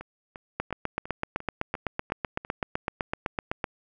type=two click trains; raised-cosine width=0.5 ms; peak=-24 / -12 dBFS; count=8 / 25; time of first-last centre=0.01-2.449 / 0.6-3.642 s; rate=2.87 / 7.89 Hz; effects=none